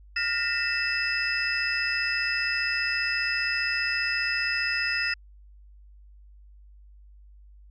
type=tone cluster; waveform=sine; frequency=1412 / 1831 / 1966 / 2638 / 5080 Hz; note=F6 / A#6 / B6 / E7 / D#8; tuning=+19 / -32 / -8 / +1 / +35 cents; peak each=-32 / -29 / -33 / -29 / -30 dBFS; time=0.16-5.14 s; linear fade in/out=5 ms; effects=tanh soft clip ceiling -15 dBFS + added 50 Hz sine -48 dBFS peak until 7.7 s